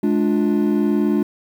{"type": "chord", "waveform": "triangle", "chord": "D diminished", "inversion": "second", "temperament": "just", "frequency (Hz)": [211.4, 293.7, 352.4], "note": ["Ab3", "D4", "F4"], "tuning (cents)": [31, 0, 16], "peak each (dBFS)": [-16, -17, -19], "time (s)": [0.03, 1.23], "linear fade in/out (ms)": 5, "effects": ["tanh soft clip ceiling -6 dBFS", "8-bit"]}